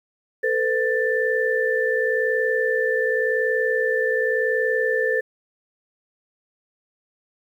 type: tone cluster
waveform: sine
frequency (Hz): 445.1 / 506 / 1769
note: A4 / B4 / A6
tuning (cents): +20 / +42 / +9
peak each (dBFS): -23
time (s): 0.43-5.21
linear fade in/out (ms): 10
effects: 9-bit